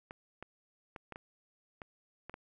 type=clicks; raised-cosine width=0.5 ms; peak=-29 dBFS; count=8; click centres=0.109 / 0.426 / 0.962 / 1.123 / 1.159 / 1.818 / 2.296 / 2.341 s; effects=none